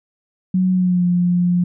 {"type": "tone with pitch glide", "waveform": "sine", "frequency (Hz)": [185, 176.85], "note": ["F#3", "F3"], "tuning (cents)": [0, 22], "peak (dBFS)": -13, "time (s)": [0.54, 1.64], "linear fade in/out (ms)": 5, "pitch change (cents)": -78, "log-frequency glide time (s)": [0.72, 1.05], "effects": []}